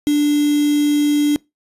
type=tone with quantisation; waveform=sine; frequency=293.7 Hz; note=D4; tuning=in tune; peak=-12 dBFS; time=0.07-1.36 s; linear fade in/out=0 ms; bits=4; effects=noise-tail reverb RT60 0.2 s tail -23 dB re dry + resampled to 32000 Hz